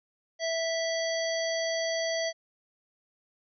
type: harmonic tone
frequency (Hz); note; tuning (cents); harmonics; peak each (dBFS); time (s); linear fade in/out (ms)
657; E5; -6; 1 / 3 / 5 / 7 / 9; -29 / -35 / -39 / -37 / -39; 0.39-2.33; 50
effects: none